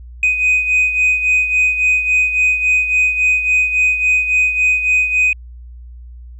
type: beating tone pair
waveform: sine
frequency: 2500 / 2503.6 Hz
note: D#7 / D#7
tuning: +8 / +10 cents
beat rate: 3.6 Hz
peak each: -11 / -17 dBFS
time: 0.23-5.33 s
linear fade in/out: 2 ms
effects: tanh soft clip ceiling -8 dBFS + added 60 Hz sine -32 dBFS peak until 6.39 s